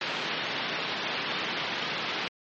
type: band-pass noise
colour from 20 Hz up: white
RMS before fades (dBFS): -32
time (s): 0.01-2.28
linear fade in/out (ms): 2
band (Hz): 140 to 3900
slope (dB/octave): 24
effects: low-pass 6000 Hz 12 dB/octave + MP3 32 kbps